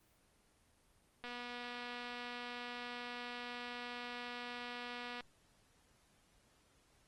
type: click train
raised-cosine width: 0.3 ms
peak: -30 dBFS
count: 965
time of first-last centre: 1.24-5.207 s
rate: 243 Hz
effects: pink hiss -71 dBFS RMS until 7.07 s + Opus 24 kbps